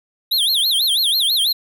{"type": "tone with vibrato", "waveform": "square", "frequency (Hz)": 3665, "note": "A#7", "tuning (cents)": -30, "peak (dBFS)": -15, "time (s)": [0.31, 1.53], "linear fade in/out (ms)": 10, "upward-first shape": "sine", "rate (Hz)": 6.1, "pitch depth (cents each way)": 270, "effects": []}